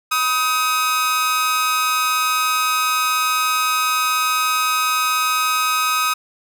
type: tone with amplitude modulation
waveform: sawtooth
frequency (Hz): 1263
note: D#6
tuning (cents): +26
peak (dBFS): -10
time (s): 0.11-6.14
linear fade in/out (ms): 10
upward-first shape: sine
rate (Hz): 279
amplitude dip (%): 60
effects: none